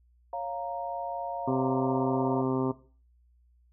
sine chord, Bb minor, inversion first, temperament equal, 554.4 / 698.5 / 932.3 Hz, Db5 / F5 / Bb5, 0 / 0 / 0 cents, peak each -38 / -34 / -36 dBFS, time 0.33-2.42 s, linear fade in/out 2 ms
harmonic tone, 130.81 Hz, C3, in tune, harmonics 1 / 2 / 3 / 4 / 5 / 6 / 7 / 8 / 9, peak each -33 / -28 / -31 / -39 / -40 / -45 / -38 / -41 / -43 dBFS, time 1.47-2.72 s, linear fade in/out 10 ms
effects noise-tail reverb RT60 0.4 s tail -17 dB re dry + added 60 Hz sine -60 dBFS peak until 3.72 s

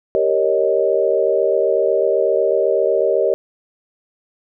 sine chord, Eb dominant seventh, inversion first, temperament equal, 392 / 466.2 / 554.4 / 622.3 Hz, G4 / Bb4 / Db5 / Eb5, 0 / 0 / 0 / 0 cents, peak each -19 dBFS, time 0.15-3.34 s, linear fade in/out 0 ms, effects none

